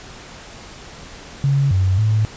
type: tone with pitch steps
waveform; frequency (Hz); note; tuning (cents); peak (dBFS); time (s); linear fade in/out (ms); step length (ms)
sine; 139.1 / 94.2 / 107.9; C#3 / F#2 / A2; +6 / +32 / -33; -13; 1.44-2.25; 0; 270
effects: pink hiss -38 dBFS RMS until 2.36 s + resampled to 16000 Hz